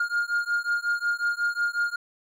triangle beating tone pair, 1413 / 1418.5 Hz, F6 / F6, +20 / +27 cents, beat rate 5.5 Hz, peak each -25 dBFS, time 0-1.96 s, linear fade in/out 5 ms, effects none

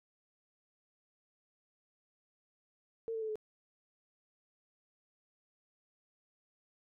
sine tone with pitch steps, 454 / 445.7 / 437.5 / 429.5 Hz, A#4 / A4 / A4 / A4, -46 / +22 / -10 / -42 cents, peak -35 dBFS, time 3.08-3.356 s, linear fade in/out 0 ms, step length 69 ms, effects none

